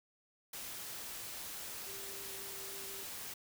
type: tone in noise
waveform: sine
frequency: 392 Hz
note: G4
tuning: in tune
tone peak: -53 dBFS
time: 1.86-3.04 s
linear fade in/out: 5 ms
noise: white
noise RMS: -45 dBFS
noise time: 0.53-3.34 s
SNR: -11 dB
effects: none